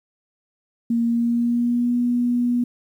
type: tone with pitch glide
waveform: sine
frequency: 233.1 to 242.7 Hz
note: A#3 to B3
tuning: 0 to -30 cents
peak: -17 dBFS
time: 0.9-2.64 s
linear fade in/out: 5 ms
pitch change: +70 cents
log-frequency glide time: 1.04-1.95 s
effects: 9-bit